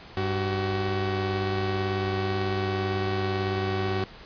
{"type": "tone pair together", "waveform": "sawtooth", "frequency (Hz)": [98.66, 376.6], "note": ["G2", "F#4"], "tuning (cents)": [12, 31], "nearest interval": "octave + major seventh", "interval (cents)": 2319, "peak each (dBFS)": -24, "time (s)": [0.17, 4.04], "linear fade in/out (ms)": 0, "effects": ["pink hiss -46 dBFS RMS until 4.25 s", "resampled to 11025 Hz"]}